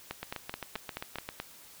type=two click trains; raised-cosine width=0.3 ms; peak=-19 / -20 dBFS; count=7 / 9; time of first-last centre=0.11-1.4 / 0.23-1.29 s; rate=4.65 / 7.55 Hz; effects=white hiss -53 dBFS RMS until 1.8 s